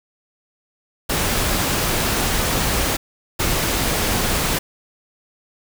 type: noise bursts at uneven times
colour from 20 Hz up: pink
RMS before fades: -20 dBFS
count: 2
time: 1.09-2.97 / 3.39-4.59 s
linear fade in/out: 10 ms
effects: none